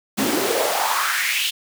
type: noise with high-pass filter sweep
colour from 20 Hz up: pink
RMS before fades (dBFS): -21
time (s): 0.17-1.51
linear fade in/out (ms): 20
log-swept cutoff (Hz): 210 to 3300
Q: 3.9
effects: none